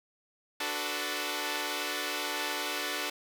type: chord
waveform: 5% pulse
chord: B minor seventh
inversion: first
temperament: equal with one note detuned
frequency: 293.7 / 370 / 440 / 499.6 Hz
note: D4 / F#4 / A4 / B4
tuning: 0 / 0 / 0 / +20 cents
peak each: -25 / -26 / -26 / -27 dBFS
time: 0.6-3.1 s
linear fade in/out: 5 ms
effects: none